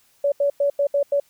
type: tone bursts at uneven times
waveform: sine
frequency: 568 Hz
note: C#5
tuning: 42 cents sharp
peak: -16 dBFS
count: 6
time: 0.24-0.32 / 0.4-0.5 / 0.6-0.7 / 0.79-0.87 / 0.94-1.03 / 1.12-1.2 s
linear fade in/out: 5 ms
effects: white hiss -60 dBFS RMS until 1.29 s